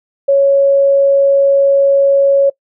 sine tone, 554.4 Hz, C#5, in tune, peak -6 dBFS, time 0.28-2.5 s, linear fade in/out 10 ms, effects noise-tail reverb RT60 0.1 s tail -22 dB re dry

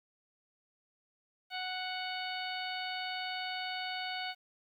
harmonic tone, 740 Hz, F#5, in tune, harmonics 1 / 2 / 3 / 4 / 5 / 6, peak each -40 / -43 / -43 / -43 / -46 / -45 dBFS, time 1.5-4.35 s, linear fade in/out 50 ms, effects 11-bit

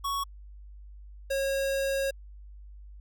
square tone pair in turn, 1113 / 544.7 Hz, C#6 / C#5, +7 / -30 cents, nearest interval octave, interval 1237 cents, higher first, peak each -29 / -27 dBFS, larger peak second, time 0.04-0.24 / 1.3-2.11 s, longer second, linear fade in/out 10 ms, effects added 50 Hz sine -44 dBFS peak until 3 s

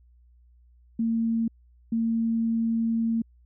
sine tone bursts at uneven times, 227.7 Hz, A#3, 40 cents flat, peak -22 dBFS, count 2, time 0.99-1.48 / 1.92-3.22 s, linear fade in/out 5 ms, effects added 60 Hz sine -54 dBFS peak until 3.45 s

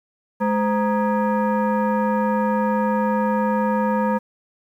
sine tone with frequency modulation, 211.1 Hz, G#3, 29 cents sharp, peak -17 dBFS, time 0.4-4.19 s, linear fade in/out 20 ms, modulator 726 Hz, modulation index 1.2, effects 9-bit

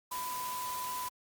sine tone in noise, 1000 Hz, B5, 21 cents sharp, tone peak -36 dBFS, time 0.11-1.09 s, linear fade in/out 10 ms, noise white, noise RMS -42 dBFS, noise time 0.11-1.09 s, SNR +3 dB, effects Opus 48 kbps

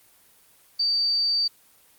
sine tone, 4622 Hz, D8, 28 cents flat, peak -20 dBFS, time 0.79-1.48 s, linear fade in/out 10 ms, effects white hiss -57 dBFS RMS until 1.98 s + Opus 24 kbps

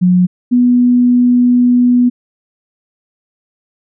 sine tone pair in turn, 180.5 / 245.6 Hz, F#3 / B3, -43 / -9 cents, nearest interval perfect fourth, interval 534 cents, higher second, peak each -6 dBFS, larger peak neither, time 0.01-0.27 / 0.51-2.1 s, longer second, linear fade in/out 20 ms, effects none

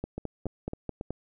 two click trains, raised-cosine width 2 ms, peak -19 / -21 dBFS, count 6 / 4, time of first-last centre 0.04-1.106 / 0.18-1.011 s, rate 4.69 / 3.61 Hz, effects none

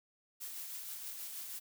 blue noise with tremolo, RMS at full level -43 dBFS, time 0.4-1.6 s, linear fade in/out 20 ms, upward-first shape triangle, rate 6.3 Hz, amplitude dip 35%, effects none

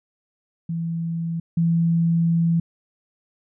sine tone pair in turn, 166.3 / 167.18 Hz, E3 / E3, +16 / +25 cents, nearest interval unison, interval 9 cents, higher second, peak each -23 / -16 dBFS, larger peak second, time 0.69-1.4 / 1.57-2.6 s, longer second, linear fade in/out 5 ms, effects none

